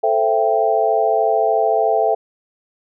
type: chord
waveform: sine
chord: A minor seventh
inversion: none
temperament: equal with one note detuned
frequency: 440 / 523.3 / 670.4 / 784 Hz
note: A4 / C5 / E5 / G5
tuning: 0 / 0 / +29 / 0 cents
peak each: -19 / -23 / -17 / -19 dBFS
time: 0.03-2.15 s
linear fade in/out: 10 ms
effects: none